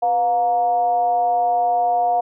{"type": "tone with frequency modulation", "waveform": "sine", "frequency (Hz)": 713, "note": "F5", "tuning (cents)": 36, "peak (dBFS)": -15, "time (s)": [0.02, 2.21], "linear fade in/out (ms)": 10, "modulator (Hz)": 220, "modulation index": 0.45, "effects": []}